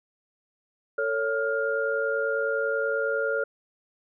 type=tone cluster; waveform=sine; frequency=447.9 / 558 / 1409 Hz; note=A4 / C#5 / F6; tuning=+31 / +11 / +15 cents; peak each=-28 dBFS; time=0.98-3.44 s; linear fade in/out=5 ms; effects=none